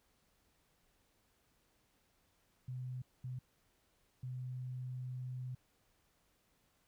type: tone bursts at uneven times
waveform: sine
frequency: 126.9 Hz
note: B2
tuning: 47 cents sharp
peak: -40 dBFS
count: 3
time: 2.68-3.02 / 3.24-3.39 / 4.23-5.55 s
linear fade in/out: 5 ms
effects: pink hiss -75 dBFS RMS until 6.87 s

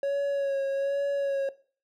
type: tone with vibrato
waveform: triangle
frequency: 555 Hz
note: C#5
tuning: 2 cents sharp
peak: -23 dBFS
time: 0.03-1.49 s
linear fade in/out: 2 ms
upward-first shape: sine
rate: 1.2 Hz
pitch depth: 27 cents each way
effects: noise-tail reverb RT60 0.4 s tail -18 dB re dry

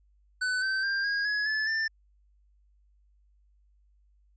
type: tone with pitch steps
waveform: square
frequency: 1503 / 1546.1 / 1590.5 / 1636.2 / 1683.2 / 1731.5 / 1781.2 Hz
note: F#6 / G6 / G6 / G#6 / G#6 / A6 / A6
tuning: +27 / -24 / +25 / -26 / +23 / -28 / +21 cents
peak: -27 dBFS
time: 0.41-1.88 s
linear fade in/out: 10 ms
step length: 210 ms
effects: added 50 Hz sine -61 dBFS peak until 4.36 s + resampled to 16000 Hz

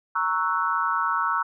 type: chord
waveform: sine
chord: F# dominant seventh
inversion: first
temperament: equal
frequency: 932.3 / 1108.7 / 1318.5 / 1480 Hz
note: A#5 / C#6 / E6 / F#6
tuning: 0 / 0 / 0 / 0 cents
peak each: -28 / -27 / -25 / -29 dBFS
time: 0.15-1.43 s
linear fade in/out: 10 ms
effects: none

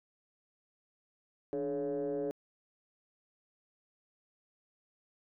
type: tone with frequency modulation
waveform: sine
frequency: 426.9 Hz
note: G#4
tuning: 48 cents sharp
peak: -31 dBFS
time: 1.53-2.31 s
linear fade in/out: 0 ms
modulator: 133 Hz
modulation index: 1.1
effects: tanh soft clip ceiling -28 dBFS

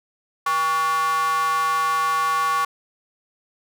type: tone with high-pass filter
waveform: square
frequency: 160.5 Hz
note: E3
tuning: 46 cents flat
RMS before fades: -21 dBFS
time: 0.46-2.65 s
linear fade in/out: 5 ms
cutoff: 1100 Hz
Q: 6.5
effects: none

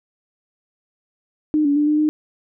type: tone with pitch steps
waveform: sine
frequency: 304.7 / 285.9 / 295.9 / 301.3 / 305 Hz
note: D#4 / D4 / D4 / D4 / D#4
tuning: -36 / -46 / +13 / +44 / -34 cents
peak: -14 dBFS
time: 1.54-2.09 s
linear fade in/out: 0 ms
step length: 110 ms
effects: none

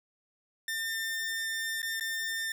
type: tone with dropouts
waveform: sawtooth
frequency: 1801 Hz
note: A6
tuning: 40 cents sharp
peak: -28 dBFS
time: 0.68-2.52 s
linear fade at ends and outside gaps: 2 ms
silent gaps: 1.819-1.828 / 1.998-2.008 s
effects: none

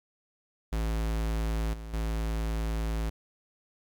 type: tone with level steps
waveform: square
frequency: 55 Hz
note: A1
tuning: in tune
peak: -28 / -39 / -29 dBFS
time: 0.72-3.1 s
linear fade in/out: 10 ms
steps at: 1.73 / 1.93 s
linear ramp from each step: 10 ms
effects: 11-bit

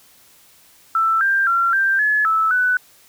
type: tone with pitch steps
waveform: sine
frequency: 1328 / 1586 / 1369 / 1577 / 1708 / 1310 / 1493 Hz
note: E6 / G6 / F6 / G6 / G#6 / E6 / F#6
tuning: +12 / +20 / -35 / +10 / +48 / -11 / +15 cents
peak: -14 dBFS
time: 0.95-2.77 s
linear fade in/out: 2 ms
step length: 260 ms
effects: white hiss -51 dBFS RMS until 3.08 s

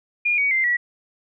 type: tone with pitch steps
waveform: sine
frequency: 2424 / 2249 / 2086 / 1935.1 Hz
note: D#7 / C#7 / C7 / B6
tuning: -46 / +24 / -6 / -36 cents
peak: -17 dBFS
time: 0.25-0.77 s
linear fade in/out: 10 ms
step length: 130 ms
effects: none

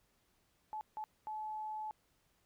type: tone bursts at uneven times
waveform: sine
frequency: 861 Hz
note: A5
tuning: 38 cents flat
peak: -39 dBFS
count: 3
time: 0.73-0.81 / 0.97-1.04 / 1.27-1.91 s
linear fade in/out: 0 ms
effects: pink hiss -75 dBFS RMS until 2.45 s

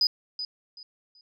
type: tone with echo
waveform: sine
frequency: 4978 Hz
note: D#8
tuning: in tune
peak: -18 dBFS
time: 0.01-0.07 s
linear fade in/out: 2 ms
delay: 380 ms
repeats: 3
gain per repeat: -12 dB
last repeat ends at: 1.21 s
effects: tanh soft clip ceiling -15 dBFS

